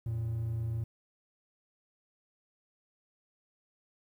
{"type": "tone pair together", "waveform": "triangle", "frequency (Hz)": [85.7, 114.4], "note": ["F2", "A#2"], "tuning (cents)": [-32, -32], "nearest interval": "perfect fourth", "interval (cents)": 500, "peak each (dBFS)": [-38, -29], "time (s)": [0.06, 0.84], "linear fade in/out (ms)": 5, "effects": ["tanh soft clip ceiling -24 dBFS", "11-bit"]}